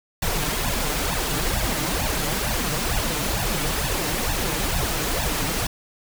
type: noise with flanger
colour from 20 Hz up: pink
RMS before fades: -24 dBFS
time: 0.22-5.67 s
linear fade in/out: 5 ms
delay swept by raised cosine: 1.1 to 6.8 ms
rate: 2.2 Hz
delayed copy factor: +1
effects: none